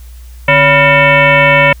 sine tone with frequency modulation, 1396.9 Hz, F6, in tune, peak -4 dBFS, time 0.48-1.73 s, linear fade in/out 5 ms, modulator 416 Hz, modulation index 2.9, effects added 60 Hz sine -29 dBFS peak until 1.8 s + white hiss -45 dBFS RMS until 1.8 s

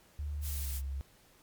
sine tone with pitch glide, 73.42 to 68.11 Hz, D2 to C#2, 0 to -30 cents, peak -34 dBFS, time 0.19-1.01 s, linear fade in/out 0 ms, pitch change -130 cents, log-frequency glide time 0.45-0.69 s
blue noise, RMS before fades -42 dBFS, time 0.41-0.82 s, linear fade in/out 50 ms
effects pink hiss -63 dBFS RMS until 1.42 s + MP3 96 kbps

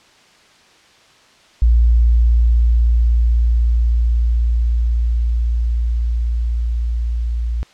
sine tone with level ramp, 58.1 Hz, A#1, 5 cents flat, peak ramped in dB -8 to -17 dBFS, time 1.62-7.63 s, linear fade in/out 0 ms, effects white hiss -49 dBFS RMS until 7.73 s + low-pass 5000 Hz 12 dB/octave

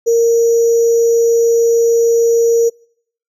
sine tone with sample-and-hold, 463.3 Hz, A#4, 11 cents flat, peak -8 dBFS, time 0.06-2.7 s, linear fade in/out 20 ms, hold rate 6300 Hz, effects noise-tail reverb RT60 0.6 s tail -25 dB re dry + low-pass 10000 Hz 12 dB/octave

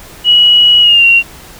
sine tone with pitch glide, 2918 to 2754 Hz, F#7 to F7, -25 to -25 cents, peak -3 dBFS, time 0.24-1.23 s, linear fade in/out 50 ms, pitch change -100 cents, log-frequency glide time 0.81-1.05 s, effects pink hiss -34 dBFS RMS until 1.59 s

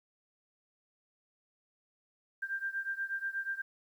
sine beating tone pair, 1582 / 1590.3 Hz, G6 / G6, +15 / +24 cents, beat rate 8.3 Hz, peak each -36 / -38 dBFS, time 2.42-3.62 s, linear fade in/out 10 ms, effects 11-bit

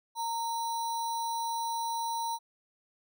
sine tone with sample-and-hold, 922 Hz, A#5, 19 cents flat, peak -30 dBFS, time 0.15-2.39 s, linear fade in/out 50 ms, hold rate 4900 Hz, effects none

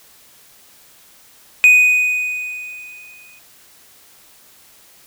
triangle tone with exponential decay, 2489 Hz, D#7, in tune, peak -3 dBFS, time 1.64-3.39 s, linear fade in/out 0 ms, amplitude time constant 380 ms, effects white hiss -48 dBFS RMS until 5.06 s

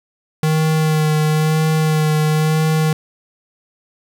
square tone with vibrato, 155.56 Hz, D#3, in tune, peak -14 dBFS, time 0.43-2.93 s, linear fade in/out 2 ms, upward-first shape sine, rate 1 Hz, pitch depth 20 cents each way, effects 7-bit

